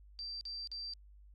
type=tone bursts; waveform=sine; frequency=4690 Hz; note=D8; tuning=3 cents flat; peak=-40 dBFS; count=3; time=0.19-0.936 s; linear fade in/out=0 ms; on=220 ms; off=43 ms; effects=added 50 Hz sine -55 dBFS peak until 1.34 s + AAC 32 kbps